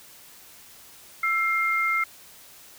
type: tone pair together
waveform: sine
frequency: 1333 / 2116 Hz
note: E6 / C7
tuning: +19 / +19 cents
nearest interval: minor sixth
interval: 800 cents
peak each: -25 / -23 dBFS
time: 1.23-2.04 s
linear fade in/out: 5 ms
effects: white hiss -49 dBFS RMS until 2.78 s